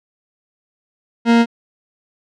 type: tone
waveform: 40% pulse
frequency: 233.1 Hz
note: A#3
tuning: in tune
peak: -8 dBFS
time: 1.25-1.46 s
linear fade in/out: 50 ms
effects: low-pass 4000 Hz 12 dB/octave